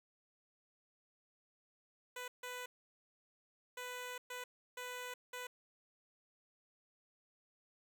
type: tone bursts at uneven times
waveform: 10% pulse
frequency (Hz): 496.9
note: B4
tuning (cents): +11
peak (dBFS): -35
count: 6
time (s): 2.16-2.28 / 2.43-2.66 / 3.77-4.18 / 4.3-4.44 / 4.77-5.14 / 5.33-5.47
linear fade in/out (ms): 5
effects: none